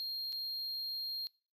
triangle tone with dropouts, 4222 Hz, C8, 15 cents sharp, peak -35 dBFS, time 0-1.27 s, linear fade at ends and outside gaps 0 ms, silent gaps 0.323-0.327 s, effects noise-tail reverb RT60 0.4 s tail -24 dB re dry

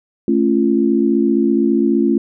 sine chord, A augmented, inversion none, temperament just, 220 / 275 / 343.8 Hz, A3 / C#4 / E#4, 0 / -14 / -27 cents, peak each -16 dBFS, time 0.28-2.18 s, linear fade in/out 2 ms, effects none

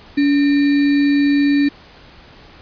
sine tone with sample-and-hold, 285.1 Hz, C#4, 49 cents sharp, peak -11 dBFS, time 0.17-1.69 s, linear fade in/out 10 ms, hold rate 2100 Hz, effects pink hiss -43 dBFS RMS until 2.61 s + resampled to 11025 Hz

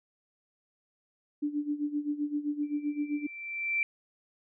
sine tone with tremolo, 293.7 Hz, D4, in tune, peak -26 dBFS, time 1.42-3.27 s, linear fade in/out 10 ms, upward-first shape sine, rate 7.7 Hz, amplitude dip 80%
sine tone with exponential growth, 2342 Hz, D7, 5 cents flat, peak -24 dBFS, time 2.63-3.83 s, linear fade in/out 1 ms, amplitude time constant 260 ms
effects none

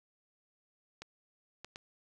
clicks, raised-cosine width 0.2 ms, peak -27 dBFS, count 3, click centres 1.02 / 1.646 / 1.759 s, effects none

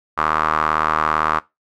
sawtooth tone with band-pass filter, 77.78 Hz, D#2, in tune, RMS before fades -19 dBFS, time 0.17-1.4 s, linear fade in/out 20 ms, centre 1200 Hz, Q 4.7, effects noise-tail reverb RT60 0.2 s tail -20 dB re dry

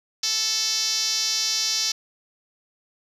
5% pulse tone with band-pass filter, 440 Hz, A4, in tune, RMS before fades -24 dBFS, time 0.23-1.92 s, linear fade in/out 5 ms, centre 5500 Hz, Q 3.3, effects none

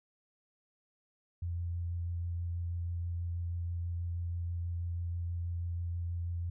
sine tone with vibrato, 86.1 Hz, F2, 24 cents flat, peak -33 dBFS, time 1.42-6.5 s, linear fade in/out 5 ms, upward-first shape sine, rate 6.2 Hz, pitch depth 12 cents each way, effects none

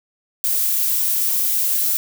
violet noise, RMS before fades -19 dBFS, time 0.44-1.97 s, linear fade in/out 0 ms, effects none

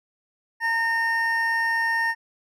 triangle tone pair together, 914.4 / 1832 Hz, A#5 / A#6, -34 / -31 cents, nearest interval octave, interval 1203 cents, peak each -25 / -20 dBFS, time 0.6-2.15 s, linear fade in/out 50 ms, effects none

